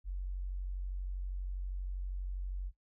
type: tone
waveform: sine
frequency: 46.24 Hz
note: F#1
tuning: in tune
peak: -35 dBFS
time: 0.04-2.72 s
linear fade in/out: 50 ms
effects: noise-tail reverb RT60 0.1 s tail -18 dB re dry